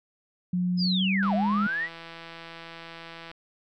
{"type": "tone with pitch glide", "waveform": "sine", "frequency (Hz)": [179.5, 205], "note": ["F3", "G#3"], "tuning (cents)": [48, -22], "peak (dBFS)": -23, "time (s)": [0.53, 1.67], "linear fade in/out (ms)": 5, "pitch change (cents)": 230, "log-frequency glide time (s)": [0.78, 1.46]}
{"type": "linear two-way sweep", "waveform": "sine", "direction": "down then up", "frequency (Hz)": [5160, 612, 2014], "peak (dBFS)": -26, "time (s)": [0.77, 1.89], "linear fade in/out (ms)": 50, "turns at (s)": 1.34}
{"type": "click train", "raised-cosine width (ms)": 0.3, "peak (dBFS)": -26, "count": 347, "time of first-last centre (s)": [1.23, 3.314], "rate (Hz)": 166}
{"effects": []}